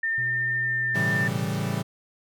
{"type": "tone with pitch glide", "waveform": "sine", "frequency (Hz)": [1807, 1791.4], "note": ["A6", "A6"], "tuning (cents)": [46, 31], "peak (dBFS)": -23, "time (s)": [0.03, 1.28], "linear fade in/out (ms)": 5, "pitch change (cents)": -15, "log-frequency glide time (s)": [0.56, 1.01]}
{"type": "tone", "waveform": "triangle", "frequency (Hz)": 124, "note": "B2", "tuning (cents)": 7, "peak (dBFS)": -32, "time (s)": [0.18, 1.49], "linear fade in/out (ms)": 0}
{"type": "chord", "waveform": "40% pulse", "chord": "A dominant seventh", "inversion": "none", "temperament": "equal", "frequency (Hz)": [110, 138.59, 164.81, 196], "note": ["A2", "C#3", "E3", "G3"], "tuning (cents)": [0, 0, 0, 0], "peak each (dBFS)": -30, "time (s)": [0.94, 1.83], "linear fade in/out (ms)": 20}
{"effects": []}